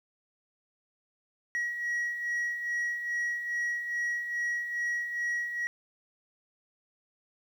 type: beating tone pair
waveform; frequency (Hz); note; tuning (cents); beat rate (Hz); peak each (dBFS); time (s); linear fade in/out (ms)
sine; 1909 / 1911.4; A#6 / A#6; +41 / +43; 2.4; -35 / -28; 1.55-5.67; 0
effects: tanh soft clip ceiling -27 dBFS + 10-bit